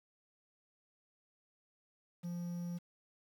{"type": "tone with quantisation", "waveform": "triangle", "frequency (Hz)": 173.7, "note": "F3", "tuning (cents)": -9, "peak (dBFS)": -36, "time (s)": [2.23, 2.79], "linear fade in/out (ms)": 20, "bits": 10, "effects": []}